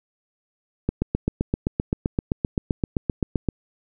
click train, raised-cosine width 3 ms, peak -8 dBFS, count 21, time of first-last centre 0.89-3.487 s, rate 7.7 Hz, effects none

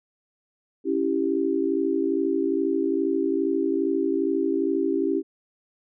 sine chord, C# diminished, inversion none, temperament equal, 277.2 / 329.6 / 392 Hz, C#4 / E4 / G4, 0 / 0 / 0 cents, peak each -26 / -25 / -25 dBFS, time 0.84-5.23 s, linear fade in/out 50 ms, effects none

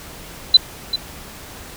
sine tone with echo, 4020 Hz, B7, 30 cents sharp, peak -3 dBFS, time 0.54-0.57 s, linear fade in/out 5 ms, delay 390 ms, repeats 1, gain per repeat -13 dB, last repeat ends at 0.96 s, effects pink hiss -37 dBFS RMS until 1.76 s

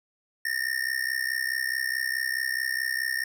square tone with amplitude modulation, 1823 Hz, A#6, 39 cents flat, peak -23 dBFS, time 0.45-3.24 s, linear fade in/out 5 ms, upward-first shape sine, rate 64.7 Hz, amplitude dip 90%, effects none

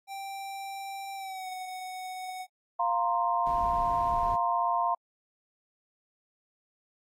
square tone with pitch glide, 784 to 742.6 Hz, G5 to F#5, 0 to +6 cents, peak -37 dBFS, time 0.07-2.47 s, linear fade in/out 50 ms, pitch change -94 cents, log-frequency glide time 1.15-1.49 s
sine chord, F suspended fourth, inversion none, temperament just, 698.5 / 931.3 / 1047.7 Hz, F5 / Bb5 / C6, 0 / -2 / +2 cents, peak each -29 dBFS, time 2.79-4.95 s, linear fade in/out 10 ms
brown noise, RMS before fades -39 dBFS, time 3.46-4.36 s, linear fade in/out 5 ms
effects AAC 48 kbps

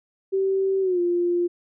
sine tone with pitch glide, 385.8 to 349.7 Hz, G4 to F4, -28 to +2 cents, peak -19 dBFS, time 0.32-1.48 s, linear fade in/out 20 ms, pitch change -170 cents, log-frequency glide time 0.81-1 s, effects none

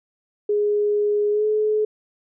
sine tone with pitch glide, 415.3 to 427.5 Hz, G#4 to A4, 0 to -50 cents, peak -17 dBFS, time 0.49-1.85 s, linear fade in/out 5 ms, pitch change +50 cents, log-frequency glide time 1.31-1.45 s, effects none

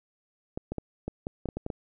clicks, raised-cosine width 2 ms, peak -19 dBFS, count 10, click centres 0.575 / 0.72 / 0.783 / 1.08 / 1.269 / 1.457 / 1.488 / 1.57 / 1.664 / 1.702 s, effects none

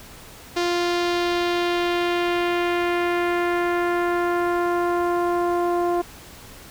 sawtooth tone with low-pass filter sweep, 349.2 Hz, F4, in tune, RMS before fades -22 dBFS, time 0.56-6.02 s, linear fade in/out 10 ms, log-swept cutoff 5200 to 870 Hz, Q 1.5, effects pink hiss -43 dBFS RMS until 6.7 s

